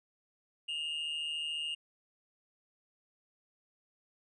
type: tone with amplitude modulation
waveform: triangle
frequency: 2835 Hz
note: F7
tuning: 25 cents sharp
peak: -30 dBFS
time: 0.68-1.75 s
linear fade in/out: 10 ms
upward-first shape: sine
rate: 154 Hz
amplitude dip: 60%
effects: resampled to 22050 Hz